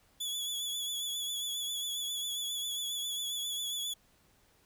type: tone with vibrato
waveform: sawtooth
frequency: 3414 Hz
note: G#7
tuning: 47 cents sharp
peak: -31 dBFS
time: 0.2-3.94 s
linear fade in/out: 10 ms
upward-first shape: sine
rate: 7.4 Hz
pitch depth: 39 cents each way
effects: pink hiss -67 dBFS RMS until 4.65 s